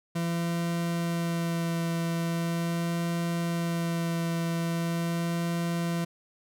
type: tone with vibrato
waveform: 40% pulse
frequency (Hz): 168.7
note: E3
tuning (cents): +40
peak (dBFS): -26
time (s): 0.15-6.05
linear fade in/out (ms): 10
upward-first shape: sine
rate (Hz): 0.41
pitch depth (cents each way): 13
effects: none